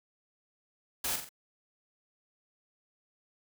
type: noise with echo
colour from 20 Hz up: white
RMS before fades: -33 dBFS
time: 1.04-1.16 s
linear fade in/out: 5 ms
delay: 44 ms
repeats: 3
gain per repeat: -6 dB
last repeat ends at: 1.292 s
effects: none